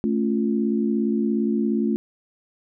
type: chord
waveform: sine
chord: A augmented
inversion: none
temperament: equal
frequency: 220 / 277.2 / 349.2 Hz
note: A3 / C#4 / E#4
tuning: 0 / 0 / 0 cents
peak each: -21 / -26 / -26 dBFS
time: 0.04-1.96 s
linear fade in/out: 0 ms
effects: none